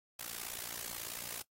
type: noise with amplitude modulation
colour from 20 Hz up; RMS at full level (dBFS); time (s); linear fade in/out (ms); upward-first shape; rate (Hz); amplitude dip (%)
white; -39; 0.19-1.42; 5; sine; 58.3; 100
effects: noise-tail reverb RT60 0.1 s tail -21 dB re dry + AAC 48 kbps